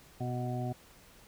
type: harmonic tone with a mistuned harmonic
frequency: 123.47 Hz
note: B2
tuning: in tune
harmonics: 1 / 2 / 3 / 5 / 6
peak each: -34 / -39 / -43 / -43 / -41 dBFS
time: 0.2-0.73 s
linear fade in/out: 10 ms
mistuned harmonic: 5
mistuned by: +18 cents
effects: pink hiss -58 dBFS RMS until 1.27 s